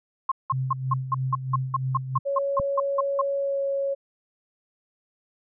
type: tone bursts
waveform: sine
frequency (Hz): 1066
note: C6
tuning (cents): +32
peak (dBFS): -19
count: 15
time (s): 0.29-3.215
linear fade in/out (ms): 5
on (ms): 27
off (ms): 180
type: tone with tremolo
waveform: sine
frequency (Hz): 130.81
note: C3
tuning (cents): 0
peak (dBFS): -23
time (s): 0.52-2.19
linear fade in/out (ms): 10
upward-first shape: sine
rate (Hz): 3.1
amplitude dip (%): 60
type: tone with pitch glide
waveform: sine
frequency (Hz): 557 to 552.5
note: C#5 to C#5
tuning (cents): +8 to -6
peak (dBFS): -23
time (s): 2.25-3.95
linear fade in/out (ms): 20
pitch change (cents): -14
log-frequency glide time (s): 3.38-3.61
type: click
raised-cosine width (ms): 5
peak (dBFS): -20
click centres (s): 2.599
effects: none